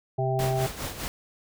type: harmonic tone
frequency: 130.81 Hz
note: C3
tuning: in tune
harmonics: 1 / 3 / 5 / 6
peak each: -26 / -30 / -30 / -31 dBFS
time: 0.18-0.67 s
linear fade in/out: 10 ms
type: noise with tremolo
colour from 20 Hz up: pink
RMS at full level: -32 dBFS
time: 0.39-1.08 s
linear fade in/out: 0 ms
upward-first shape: sine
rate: 4.9 Hz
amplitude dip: 65%
effects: none